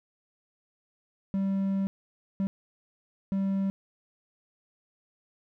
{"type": "tone bursts at uneven times", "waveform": "triangle", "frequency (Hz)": 194.6, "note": "G3", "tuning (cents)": -12, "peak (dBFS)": -23, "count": 3, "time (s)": [[1.34, 1.87], [2.4, 2.47], [3.32, 3.7]], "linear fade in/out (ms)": 0, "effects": []}